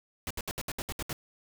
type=noise bursts; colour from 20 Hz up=pink; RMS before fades=-35 dBFS; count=9; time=0.27-1.129 s; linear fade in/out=0 ms; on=35 ms; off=68 ms; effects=none